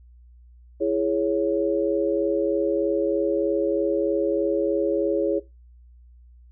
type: chord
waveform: sine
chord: C# minor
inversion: first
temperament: just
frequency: 332.6 / 415.8 / 554.4 Hz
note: E4 / G#4 / C#5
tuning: +16 / +2 / 0 cents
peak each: -24 dBFS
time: 0.8-5.4 s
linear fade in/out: 20 ms
effects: noise-tail reverb RT60 0.2 s tail -17 dB re dry + added 60 Hz sine -47 dBFS peak until 6.51 s